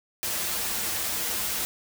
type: noise with comb filter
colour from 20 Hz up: white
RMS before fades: -29 dBFS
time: 0.23-1.65 s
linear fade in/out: 0 ms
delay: 7.3 ms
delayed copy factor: -0.55
effects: none